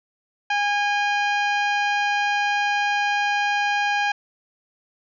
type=harmonic tone with a mistuned harmonic; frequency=819 Hz; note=G#5; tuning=24 cents flat; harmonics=1 / 2 / 3 / 4 / 5 / 6 / 7 / 8; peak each=-22 / -24 / -27 / -33 / -39 / -40 / -44 / -47 dBFS; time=0.5-4.12 s; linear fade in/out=5 ms; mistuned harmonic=4; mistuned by=-67 cents; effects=none